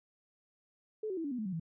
sine tone with pitch steps, 431.8 / 375.9 / 327.2 / 284.9 / 248 / 215.9 / 187.95 / 163.62 Hz, A4 / F#4 / E4 / C#4 / B3 / A3 / F#3 / E3, -33 / +27 / -13 / +48 / +7 / -33 / +27 / -13 cents, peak -34 dBFS, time 1.03-1.598 s, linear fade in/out 5 ms, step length 71 ms, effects none

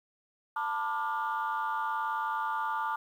sine chord, B half-diminished seventh, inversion third, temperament just, 889 / 987.8 / 1185.3 / 1422.4 Hz, A5 / B5 / D6 / F6, +18 / 0 / +16 / +31 cents, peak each -32 / -38 / -33 / -36 dBFS, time 0.56-2.96 s, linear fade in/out 5 ms, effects tanh soft clip ceiling -23 dBFS + 10-bit

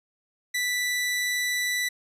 sawtooth tone, 1975.5 Hz, B6, in tune, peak -21 dBFS, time 0.54-1.89 s, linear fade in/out 10 ms, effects resampled to 32000 Hz

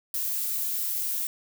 violet noise, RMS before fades -29 dBFS, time 0.14-1.27 s, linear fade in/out 2 ms, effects none

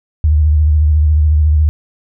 sine tone with vibrato, 76.1 Hz, D#2, 38 cents flat, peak -7 dBFS, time 0.24-1.69 s, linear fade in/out 0 ms, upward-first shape triangle, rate 14 Hz, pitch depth 79 cents each way, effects none

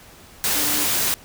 sine tone in noise, 294 Hz, D4, 2 cents sharp, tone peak -31 dBFS, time 0.55-0.85 s, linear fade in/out 0 ms, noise white, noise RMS -21 dBFS, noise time 0.44-1.14 s, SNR -13 dB, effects pink hiss -46 dBFS RMS until 1.24 s

